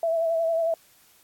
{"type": "tone with vibrato", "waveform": "sine", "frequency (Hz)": 659.3, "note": "E5", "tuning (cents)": 0, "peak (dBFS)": -21, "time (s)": [0.03, 0.74], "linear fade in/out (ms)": 2, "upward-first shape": "sine", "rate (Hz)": 11, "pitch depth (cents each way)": 33, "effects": ["white hiss -58 dBFS RMS until 1.23 s", "AAC 64 kbps"]}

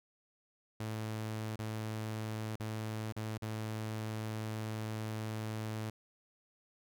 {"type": "tone with dropouts", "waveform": "sawtooth", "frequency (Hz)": 109.2, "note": "A2", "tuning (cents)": -13, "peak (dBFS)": -33, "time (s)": [0.8, 5.9], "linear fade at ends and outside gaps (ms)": 5, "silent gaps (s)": [[1.559, 1.59], [2.558, 2.599], [3.124, 3.164], [3.378, 3.421]], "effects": []}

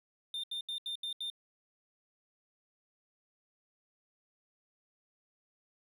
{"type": "tone bursts", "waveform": "triangle", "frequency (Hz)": 3609, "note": "A7", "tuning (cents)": 43, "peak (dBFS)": -34, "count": 6, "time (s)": [0.34, 1.301], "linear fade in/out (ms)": 2, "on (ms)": 96, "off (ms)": 77, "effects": []}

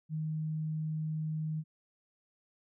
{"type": "tone", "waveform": "sine", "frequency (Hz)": 156.1, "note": "D#3", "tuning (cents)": 6, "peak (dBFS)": -32, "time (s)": [0.09, 1.64], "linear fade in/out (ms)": 50, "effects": []}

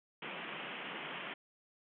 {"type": "band-pass noise", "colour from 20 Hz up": "white", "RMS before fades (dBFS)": -44, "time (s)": [0.22, 1.34], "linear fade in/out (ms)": 5, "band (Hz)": [140, 3200], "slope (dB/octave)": 96, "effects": []}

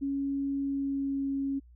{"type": "tone with pitch glide", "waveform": "sine", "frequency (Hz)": [277.2, 274.6], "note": ["C#4", "C#4"], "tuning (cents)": [0, -16], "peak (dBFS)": -28, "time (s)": [0.01, 1.6], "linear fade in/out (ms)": 20, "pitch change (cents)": -16, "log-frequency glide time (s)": [0.59, 1.28], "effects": ["added 60 Hz sine -52 dBFS peak until 1.75 s"]}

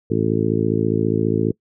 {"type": "harmonic tone", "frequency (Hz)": 54.8, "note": "A1", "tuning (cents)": -6, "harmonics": [2, 3, 4, 5, 6, 7, 8], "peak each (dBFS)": [-24, -24, -24, -24, -24, -24, -24], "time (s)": [0.1, 1.52], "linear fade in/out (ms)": 10, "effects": ["noise-tail reverb RT60 0.1 s tail -24 dB re dry"]}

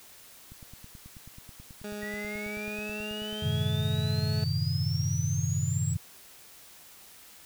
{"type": "click train", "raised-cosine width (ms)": 5, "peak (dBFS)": -35, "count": 27, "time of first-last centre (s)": [0.52, 3.328], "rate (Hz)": 9.26}
{"type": "tone with pitch glide", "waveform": "20% pulse", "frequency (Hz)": [207.7, 214.9], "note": ["G#3", "A3"], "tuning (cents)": [0, -41], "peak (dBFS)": -31, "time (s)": [1.84, 4.44], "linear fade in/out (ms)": 2, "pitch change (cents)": 59, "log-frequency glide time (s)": [2.07, 3.92]}
{"type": "exponential sweep", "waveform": "sine", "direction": "up", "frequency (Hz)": [1900, 7830], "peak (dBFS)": -37, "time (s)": [2.01, 5.95], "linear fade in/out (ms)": 20}
{"type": "chord", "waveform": "sine", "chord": "F# diminished seventh", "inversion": "none", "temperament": "equal with one note detuned", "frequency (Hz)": [94.22, 110, 130.81, 155.56], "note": ["F#2", "A2", "C3", "Eb3"], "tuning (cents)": [32, 0, 0, 0], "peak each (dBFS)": [-31, -33, -31, -31], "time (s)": [3.42, 5.97], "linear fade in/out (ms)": 10}
{"effects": ["white hiss -52 dBFS RMS until 7.45 s"]}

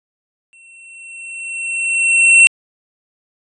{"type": "tone with exponential growth", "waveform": "square", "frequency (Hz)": 2711, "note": "E7", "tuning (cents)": 48, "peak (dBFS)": -4, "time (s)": [0.53, 2.47], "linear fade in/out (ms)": 0, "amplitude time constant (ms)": 420, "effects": ["resampled to 22050 Hz"]}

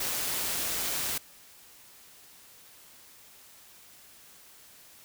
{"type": "noise with amplitude modulation", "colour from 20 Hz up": "white", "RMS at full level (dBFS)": -30, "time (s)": [0, 1.18], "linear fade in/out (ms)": 5, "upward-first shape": "sine", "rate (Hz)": 175, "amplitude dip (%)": 30, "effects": ["white hiss -54 dBFS RMS until 5.04 s"]}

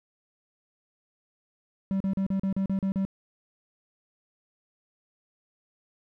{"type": "tone bursts", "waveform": "triangle", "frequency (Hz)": 193.4, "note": "G3", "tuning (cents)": -23, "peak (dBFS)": -22, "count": 9, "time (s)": [1.91, 3.051], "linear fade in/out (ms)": 0, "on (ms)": 93, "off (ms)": 38, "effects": []}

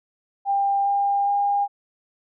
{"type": "tone with pitch steps", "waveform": "sine", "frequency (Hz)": [796, 802, 808], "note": ["G5", "G5", "G#5"], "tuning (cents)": [26, 39, -48], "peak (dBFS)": -18, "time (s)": [0.45, 1.68], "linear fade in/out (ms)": 50, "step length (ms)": 410, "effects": []}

